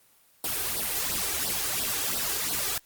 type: noise with flanger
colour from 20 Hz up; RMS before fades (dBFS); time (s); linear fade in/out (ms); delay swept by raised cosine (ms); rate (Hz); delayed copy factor
white; -29; 0.44-2.78; 2; 0.21 to 2.61; 2.9; +0.75
effects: white hiss -61 dBFS RMS until 2.85 s + Opus 24 kbps